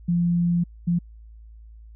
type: tone bursts at uneven times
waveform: sine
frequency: 172.9 Hz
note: F3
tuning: 17 cents flat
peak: -18 dBFS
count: 2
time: 0.08-0.64 / 0.87-0.99 s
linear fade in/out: 10 ms
effects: added 55 Hz sine -42 dBFS peak until 1.95 s